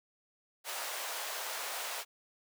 pink high-pass noise, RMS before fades -39 dBFS, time 0.64-2.05 s, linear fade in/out 50 ms, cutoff 590 Hz, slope 24 dB/octave, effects none

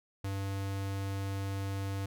square tone, 98 Hz, G2, in tune, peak -34 dBFS, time 0.24-2.06 s, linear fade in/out 5 ms, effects none

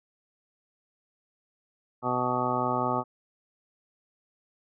harmonic tone, 124.8 Hz, B2, 19 cents sharp, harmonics 1 / 2 / 3 / 4 / 5 / 6 / 7 / 9 / 10, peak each -36 / -33 / -35 / -36 / -34 / -34 / -31 / -32 / -33 dBFS, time 2.02-3.04 s, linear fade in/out 50 ms, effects none

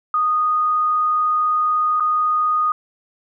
sine tone with dropouts, 1237 Hz, D#6, 10 cents flat, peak -15 dBFS, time 0.14-2.72 s, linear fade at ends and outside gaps 2 ms, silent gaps 1.999-2.005 s, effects none

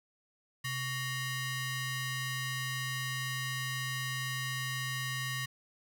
sawtooth ring-modulated tone, 993 Hz, B5, 9 cents sharp, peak -27 dBFS, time 0.64-5.46 s, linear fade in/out 10 ms, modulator 863 Hz, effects none

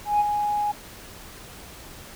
sine tone with ADSR envelope, 830.6 Hz, G#5, in tune, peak -14 dBFS, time 0.05-0.72 s, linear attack 150 ms, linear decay 29 ms, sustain -7 dB, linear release 11 ms, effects tanh soft clip ceiling -14 dBFS + pink hiss -43 dBFS RMS until 2.15 s

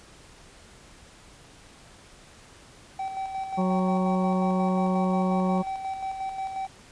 triangle tone with tremolo, 770 Hz, G5, 31 cents flat, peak -26 dBFS, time 2.99-6.67 s, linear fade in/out 5 ms, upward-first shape square, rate 5.6 Hz, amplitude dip 45%
harmonic tone, 185 Hz, F#3, in tune, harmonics 1 / 2 / 3 / 5 / 6, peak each -23 / -33 / -31 / -36 / -35 dBFS, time 3.57-5.63 s, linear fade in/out 20 ms
effects pink hiss -51 dBFS RMS until 6.91 s + resampled to 22050 Hz

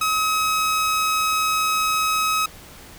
sawtooth tone, 1275 Hz, D#6, 42 cents sharp, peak -15 dBFS, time 0.01-2.46 s, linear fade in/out 5 ms, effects pink hiss -43 dBFS RMS until 2.98 s

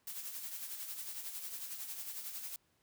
blue noise with tremolo, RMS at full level -42 dBFS, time 0.07-2.56 s, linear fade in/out 2 ms, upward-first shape sine, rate 11 Hz, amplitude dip 50%, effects pink hiss -75 dBFS RMS until 2.82 s + high-pass 60 Hz 12 dB/octave

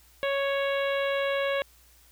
harmonic tone, 554.4 Hz, C#5, in tune, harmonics 1 / 2 / 3 / 4 / 5 / 6 / 7, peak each -26 / -35 / -34 / -36 / -38 / -40 / -44 dBFS, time 0.23-1.62 s, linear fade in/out 0 ms, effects added 60 Hz sine -59 dBFS peak until 2.11 s + white hiss -59 dBFS RMS until 2.11 s

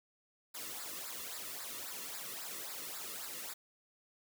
white noise with flanger, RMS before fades -44 dBFS, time 0.54-3.54 s, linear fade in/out 10 ms, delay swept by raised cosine 0.32 to 1.32 ms, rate 3.7 Hz, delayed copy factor -0.75, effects none

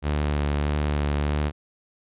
sawtooth tone with vibrato, 73.42 Hz, D2, in tune, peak -18 dBFS, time 0.02-1.52 s, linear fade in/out 50 ms, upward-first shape sine, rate 1.6 Hz, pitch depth 19 cents each way, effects resampled to 8000 Hz

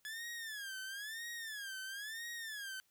sawtooth tone with vibrato, 1700 Hz, G#6, 40 cents sharp, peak -39 dBFS, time 0.05-2.8 s, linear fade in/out 0 ms, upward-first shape sine, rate 1 Hz, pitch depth 180 cents each way, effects white hiss -75 dBFS RMS until 2.9 s

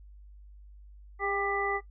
harmonic tone with a mistuned harmonic, 396.7 Hz, G4, 21 cents sharp, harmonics 1 / 2 / 3 / 5, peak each -33 / -33 / -33 / -33 dBFS, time 1.19-1.81 s, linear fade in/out 50 ms, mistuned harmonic 1, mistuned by +23 cents, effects noise-tail reverb RT60 0.1 s tail -17 dB re dry + added 50 Hz sine -48 dBFS peak until 1.9 s

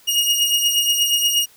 sawtooth beating tone pair, 2864 / 2872.4 Hz, F7 / F7, +43 / +48 cents, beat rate 8.4 Hz, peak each -14 / -18 dBFS, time 0.07-1.46 s, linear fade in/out 20 ms, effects white hiss -51 dBFS RMS until 1.56 s

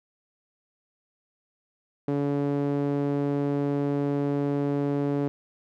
sawtooth tone with band-pass filter, 142.6 Hz, C#3, 49 cents sharp, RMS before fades -26 dBFS, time 2.08-5.28 s, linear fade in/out 0 ms, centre 350 Hz, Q 1.6, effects none

